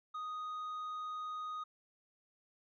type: tone with tanh clipping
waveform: sine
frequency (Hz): 1244.5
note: D#6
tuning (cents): 0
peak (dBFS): -40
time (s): 0.14-1.64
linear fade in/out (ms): 10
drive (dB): 4
effects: none